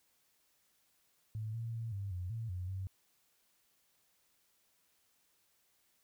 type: tone with pitch steps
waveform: sine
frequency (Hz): 109 / 115 / 114.2 / 99.2 / 89.8 / 113.5 / 90.4 / 95.1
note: A2 / A#2 / A#2 / G2 / F2 / A#2 / F#2 / F#2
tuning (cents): -16 / -23 / -35 / +21 / +49 / -46 / -40 / +48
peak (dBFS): -37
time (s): 1.35-2.87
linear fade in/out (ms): 0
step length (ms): 190
effects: white hiss -74 dBFS RMS until 6.03 s